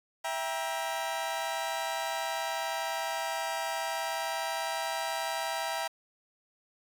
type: chord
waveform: sawtooth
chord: E diminished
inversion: none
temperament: just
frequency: 659.3 / 791.1 / 949.3 Hz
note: E5 / G5 / Bb5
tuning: 0 / +16 / +31 cents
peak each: -32 dBFS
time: 0.24-5.88 s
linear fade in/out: 10 ms
effects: low-pass 11000 Hz 12 dB/octave + 8-bit